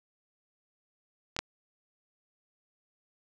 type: clicks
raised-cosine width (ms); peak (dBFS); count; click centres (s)
0.2; -17 / -12; 2; 1.365 / 1.39
effects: none